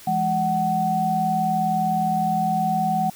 sine tone cluster, 169.3 / 208.7 / 750 Hz, E3 / G#3 / F#5, +46 / +9 / +23 cents, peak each -27 / -27 / -20 dBFS, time 0.07-3.1 s, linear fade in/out 5 ms, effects white hiss -45 dBFS RMS until 3.15 s

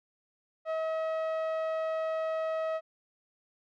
sawtooth tone with low-pass filter, 640 Hz, D#5, 49 cents sharp, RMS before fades -32 dBFS, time 0.65-2.81 s, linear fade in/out 50 ms, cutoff 1400 Hz, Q 0.52, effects none

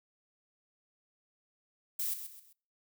violet noise with echo, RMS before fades -34 dBFS, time 1.99-2.14 s, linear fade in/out 5 ms, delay 130 ms, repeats 3, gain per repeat -9 dB, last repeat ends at 2.53 s, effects noise-tail reverb RT60 0.5 s tail -26 dB re dry

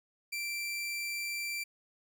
sawtooth tone, 2349 Hz, D7, in tune, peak -31 dBFS, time 0.32-1.64 s, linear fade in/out 10 ms, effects none

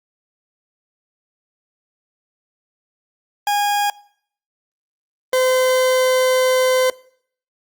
40% pulse tone pair in turn, 820 / 513.3 Hz, G#5 / C5, -22 / -33 cents, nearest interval minor sixth, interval 811 cents, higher first, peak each -15 / -13 dBFS, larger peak second, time 3.47-3.9 / 5.33-6.9 s, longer second, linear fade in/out 2 ms, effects noise-tail reverb RT60 0.6 s tail -22 dB re dry + Opus 48 kbps

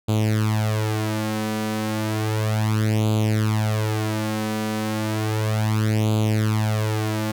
sawtooth tone with flanger, 108.3 Hz, A2, 27 cents flat, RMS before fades -22 dBFS, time 0.08-7.32 s, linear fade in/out 10 ms, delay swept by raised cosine 0.27 to 4.07 ms, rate 0.33 Hz, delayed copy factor +0.8, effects none

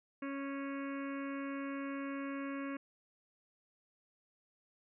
harmonic tone, 276.5 Hz, C#4, 4 cents flat, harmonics 1 / 2 / 4 / 5 / 6 / 7 / 8 / 9 / 10, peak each -39 / -47 / -48 / -54 / -51 / -57 / -53 / -58 / -59 dBFS, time 0.22-2.77 s, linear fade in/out 5 ms, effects none

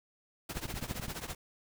pink noise with tremolo, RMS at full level -37 dBFS, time 0.49-1.35 s, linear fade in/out 5 ms, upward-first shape triangle, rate 15 Hz, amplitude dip 90%
click train, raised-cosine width 5 ms, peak -27 dBFS, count 7, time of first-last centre 0.57-1.083 s, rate 11.7 Hz
effects none

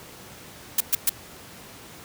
blue noise bursts, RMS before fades -19 dBFS, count 3, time 0.78-1.095 s, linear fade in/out 5 ms, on 25 ms, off 120 ms, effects pink hiss -44 dBFS RMS until 2.04 s + high-pass 80 Hz 12 dB/octave

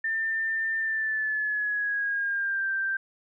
sine tone with pitch glide, 1794 to 1570.8 Hz, A6 to G6, +33 to +3 cents, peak -25 dBFS, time 0.04-2.97 s, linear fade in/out 5 ms, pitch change -230 cents, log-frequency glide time 0.79-2.69 s, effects none

